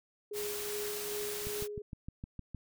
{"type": "tone with tremolo", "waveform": "sine", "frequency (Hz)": 415.6, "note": "G#4", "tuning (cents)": 1, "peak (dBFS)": -36, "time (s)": [0.31, 1.82], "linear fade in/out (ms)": 5, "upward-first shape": "sine", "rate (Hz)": 2.5, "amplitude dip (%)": 40}
{"type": "noise", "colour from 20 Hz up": "white", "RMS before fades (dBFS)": -40, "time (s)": [0.33, 1.68], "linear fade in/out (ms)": 50}
{"type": "click train", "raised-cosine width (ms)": 5, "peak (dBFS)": -29, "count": 8, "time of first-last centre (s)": [1.47, 2.547], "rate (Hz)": 6.5}
{"effects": []}